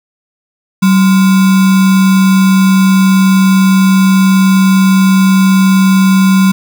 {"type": "tone with sample-and-hold", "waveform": "sine", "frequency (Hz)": 190.4, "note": "F#3", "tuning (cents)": 50, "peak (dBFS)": -4, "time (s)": [0.82, 6.52], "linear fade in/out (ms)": 10, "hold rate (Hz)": 1225, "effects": []}